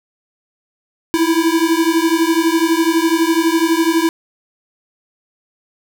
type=beating tone pair; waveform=square; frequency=323 / 335 Hz; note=E4 / E4; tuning=-35 / +28 cents; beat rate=12 Hz; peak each=-16 dBFS; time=1.14-4.09 s; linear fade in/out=0 ms; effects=none